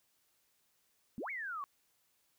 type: exponential two-way sweep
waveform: sine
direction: up then down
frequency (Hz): 196 to 2284 to 1087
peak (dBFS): -38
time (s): 1.18-1.64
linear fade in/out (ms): 0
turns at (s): 1.3
effects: white hiss -75 dBFS RMS until 2.38 s